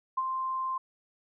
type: tone with ADSR envelope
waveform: sine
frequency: 1046.5 Hz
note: C6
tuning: in tune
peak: -24 dBFS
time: 0.17-0.78 s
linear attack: 10 ms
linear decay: 38 ms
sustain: -5 dB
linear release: 6 ms
effects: none